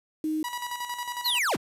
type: tone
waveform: sine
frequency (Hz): 311.1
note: D#4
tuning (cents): 0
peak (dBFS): -25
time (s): 0.24-0.43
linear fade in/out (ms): 2
type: tone with tremolo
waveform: sawtooth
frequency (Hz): 972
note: B5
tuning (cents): -28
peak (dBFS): -26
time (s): 0.44-1.39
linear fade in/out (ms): 5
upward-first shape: square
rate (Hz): 11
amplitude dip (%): 55
type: linear sweep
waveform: square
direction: down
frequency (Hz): 4479 to 32.81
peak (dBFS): -24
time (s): 1.24-1.57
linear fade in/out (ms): 20
effects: resampled to 32000 Hz + 8-bit

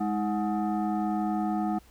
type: tone with frequency modulation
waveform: sine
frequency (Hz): 207.7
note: G#3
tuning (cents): 0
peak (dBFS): -25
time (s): 0-1.79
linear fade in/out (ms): 10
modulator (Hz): 526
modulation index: 1.2
effects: added 60 Hz sine -57 dBFS peak until 1.9 s + pink hiss -59 dBFS RMS until 1.9 s

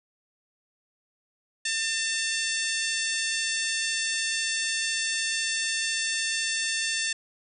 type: harmonic tone with a mistuned harmonic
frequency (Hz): 898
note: A5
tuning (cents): +35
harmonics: 2 / 3 / 4 / 5 / 6 / 7 / 8 / 9 / 10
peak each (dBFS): -31 / -33 / -34 / -35 / -36 / -36 / -37 / -38 / -38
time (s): 1.65-7.13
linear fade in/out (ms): 5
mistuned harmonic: 4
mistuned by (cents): -17
effects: none

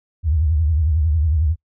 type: tone with vibrato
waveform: sine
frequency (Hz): 78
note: D#2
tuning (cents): +5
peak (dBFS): -14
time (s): 0.23-1.56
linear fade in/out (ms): 50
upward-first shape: triangle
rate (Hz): 11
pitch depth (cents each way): 190
effects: noise-tail reverb RT60 0.1 s tail -25 dB re dry

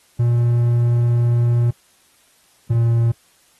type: tone pair in turn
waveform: triangle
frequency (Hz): 119.2 / 116.54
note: A#2 / A#2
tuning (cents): +39 / 0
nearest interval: unison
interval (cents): 39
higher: first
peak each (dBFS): -11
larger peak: neither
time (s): 0.19-1.71 / 2.7-3.12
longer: first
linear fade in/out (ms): 10
effects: white hiss -56 dBFS RMS until 3.59 s + AAC 32 kbps

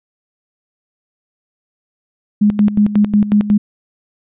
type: tone with tremolo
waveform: sine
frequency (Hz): 207.7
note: G#3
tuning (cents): 0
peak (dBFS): -7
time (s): 2.41-3.58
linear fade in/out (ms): 10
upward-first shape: square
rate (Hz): 5.5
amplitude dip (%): 75
effects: resampled to 8000 Hz

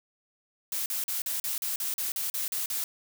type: noise bursts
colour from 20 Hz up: blue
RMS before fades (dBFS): -31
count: 12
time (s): 0.72-2.84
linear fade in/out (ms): 2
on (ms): 140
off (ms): 40
effects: none

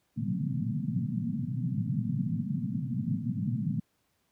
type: band-pass noise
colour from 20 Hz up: pink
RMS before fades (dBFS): -31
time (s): 0.16-3.8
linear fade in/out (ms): 10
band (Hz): 110 to 250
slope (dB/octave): 96
effects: pink hiss -74 dBFS RMS until 4.31 s + high-pass 60 Hz 12 dB/octave

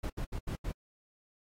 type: noise bursts at uneven times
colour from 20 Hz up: brown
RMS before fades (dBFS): -35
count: 5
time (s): 0.03-0.1 / 0.17-0.25 / 0.32-0.39 / 0.47-0.56 / 0.64-0.72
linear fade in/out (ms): 10
effects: AAC 48 kbps

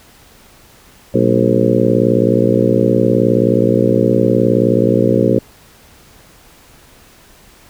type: harmonic tone with a mistuned harmonic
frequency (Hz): 59.2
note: A#1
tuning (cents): +27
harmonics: 2 / 3 / 4 / 5 / 6 / 7 / 8 / 9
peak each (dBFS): -18 / -18 / -18 / -18 / -18 / -18 / -18 / -18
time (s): 1.14-5.39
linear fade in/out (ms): 5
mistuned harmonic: 3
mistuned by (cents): +140
effects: pink hiss -45 dBFS RMS until 7.69 s

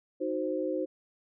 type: chord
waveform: sine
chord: C diminished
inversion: first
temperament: equal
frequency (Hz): 311.1 / 370 / 523.3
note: Eb4 / Gb4 / C5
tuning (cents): 0 / 0 / 0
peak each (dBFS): -33 / -34 / -32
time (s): 0.2-0.86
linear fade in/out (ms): 20
effects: none

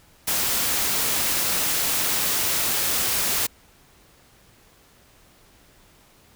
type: noise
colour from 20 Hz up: white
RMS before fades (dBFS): -23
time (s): 0.27-3.47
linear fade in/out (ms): 10
effects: pink hiss -55 dBFS RMS until 6.35 s

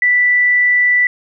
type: tone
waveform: sine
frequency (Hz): 1973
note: B6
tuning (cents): -2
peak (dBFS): -9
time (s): 0.02-1.07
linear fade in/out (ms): 2
effects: none

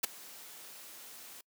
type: noise with ADSR envelope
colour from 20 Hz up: white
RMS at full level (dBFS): -27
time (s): 0.03-1.41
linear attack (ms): 13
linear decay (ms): 8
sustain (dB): -23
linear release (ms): 4
effects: noise-tail reverb RT60 0.1 s tail -26 dB re dry + high-pass 200 Hz 12 dB/octave

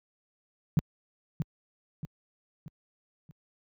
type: tone with echo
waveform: sine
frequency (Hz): 156.3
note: D#3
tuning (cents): +8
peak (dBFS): -18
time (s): 0.77-0.79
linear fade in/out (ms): 0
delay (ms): 630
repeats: 4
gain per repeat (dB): -7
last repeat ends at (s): 3.31
effects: high-pass 60 Hz 12 dB/octave

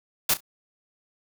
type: noise with echo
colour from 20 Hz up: white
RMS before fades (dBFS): -21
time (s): 0.29-0.34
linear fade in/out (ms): 5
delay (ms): 33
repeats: 2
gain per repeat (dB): -15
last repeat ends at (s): 0.406
effects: none

